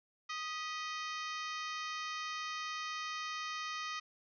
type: harmonic tone with a mistuned harmonic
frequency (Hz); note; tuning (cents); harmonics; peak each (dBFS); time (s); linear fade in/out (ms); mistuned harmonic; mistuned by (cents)
622.3; D#5; 0; 2 / 3 / 4 / 5 / 6 / 7 / 8 / 9 / 10; -41 / -45 / -47 / -49 / -51 / -52 / -53 / -54 / -55; 0.29-4; 10; 3; +71
effects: none